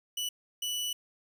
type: tone bursts at uneven times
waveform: sawtooth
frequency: 2960 Hz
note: F#7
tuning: in tune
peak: -28 dBFS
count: 2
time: 0.17-0.29 / 0.62-0.93 s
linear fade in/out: 5 ms
effects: 10-bit